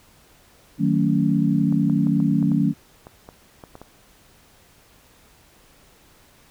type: chord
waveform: sine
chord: D# half-diminished seventh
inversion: none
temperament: just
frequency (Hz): 155.56 / 186.68 / 224 / 280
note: D#3 / F#3 / A3 / C#4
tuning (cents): 0 / +16 / +31 / +18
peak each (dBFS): -22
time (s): 0.78-2.74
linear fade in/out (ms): 50
type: clicks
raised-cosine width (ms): 1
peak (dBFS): -25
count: 11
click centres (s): 1.725 / 1.898 / 2.07 / 2.202 / 2.427 / 2.518 / 3.069 / 3.289 / 3.638 / 3.754 / 3.816
effects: pink hiss -54 dBFS RMS until 6.5 s